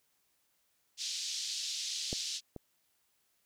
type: band-pass noise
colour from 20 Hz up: pink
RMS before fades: -38 dBFS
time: 0.97-2.41 s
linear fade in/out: 50 ms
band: 3700 to 6400 Hz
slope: 24 dB/octave
type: clicks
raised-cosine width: 2 ms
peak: -23 / -29 dBFS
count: 2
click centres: 2.129 / 2.563 s
effects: white hiss -75 dBFS RMS until 3.45 s